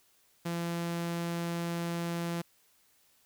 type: tone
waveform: sawtooth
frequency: 170.2 Hz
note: F3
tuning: 44 cents flat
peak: -28 dBFS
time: 0.45-2.42 s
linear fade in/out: 10 ms
effects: white hiss -67 dBFS RMS until 3.25 s